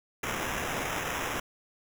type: noise with sample-and-hold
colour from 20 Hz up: white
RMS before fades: -33 dBFS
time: 0.23-1.4 s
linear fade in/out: 5 ms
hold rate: 4410 Hz
effects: none